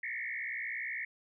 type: tone with frequency modulation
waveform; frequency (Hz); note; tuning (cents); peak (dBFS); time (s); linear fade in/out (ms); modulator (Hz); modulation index
sine; 2019; B6; +38; -35; 0.03-1.05; 5; 60.9; 3.8
effects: none